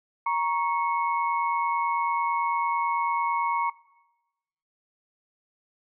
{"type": "tone cluster", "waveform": "sine", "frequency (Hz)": [940, 1109, 2198], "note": ["A#5", "C#6", "C#7"], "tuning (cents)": [14, 0, -15], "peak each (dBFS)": [-25, -27, -34], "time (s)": [0.26, 3.7], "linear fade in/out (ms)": 5, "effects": ["noise-tail reverb RT60 1.0 s tail -21 dB re dry"]}